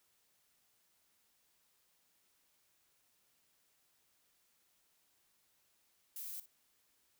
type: noise with echo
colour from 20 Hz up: violet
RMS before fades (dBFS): -45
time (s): 6.16-6.4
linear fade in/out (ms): 2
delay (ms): 59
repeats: 1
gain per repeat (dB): -15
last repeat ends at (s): 6.459
effects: white hiss -75 dBFS RMS until 7.19 s